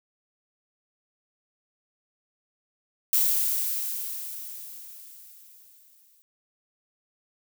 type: noise with exponential decay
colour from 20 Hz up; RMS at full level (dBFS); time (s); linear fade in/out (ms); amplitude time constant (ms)
violet; -21; 3.13-6.22; 0; 670
effects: none